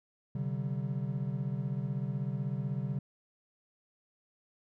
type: chord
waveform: triangle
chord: C suspended second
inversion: none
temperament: equal with one note detuned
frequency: 130.81 / 146.83 / 191.19 Hz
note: C3 / D3 / G3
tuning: 0 / 0 / -43 cents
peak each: -33 / -34 / -36 dBFS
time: 0.35-2.99 s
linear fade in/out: 5 ms
effects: none